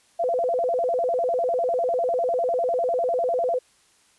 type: tone with vibrato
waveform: sine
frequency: 586 Hz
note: D5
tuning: 4 cents flat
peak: -20 dBFS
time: 0.19-3.59 s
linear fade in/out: 10 ms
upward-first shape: square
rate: 10 Hz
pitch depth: 260 cents each way
effects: white hiss -60 dBFS RMS until 4.18 s + resampled to 24000 Hz